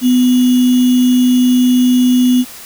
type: tone with sample-and-hold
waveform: sine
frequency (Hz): 250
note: B3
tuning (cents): +21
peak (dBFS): -7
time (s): 0.01-2.45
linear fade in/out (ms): 50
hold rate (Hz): 3150
effects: white hiss -33 dBFS RMS until 2.65 s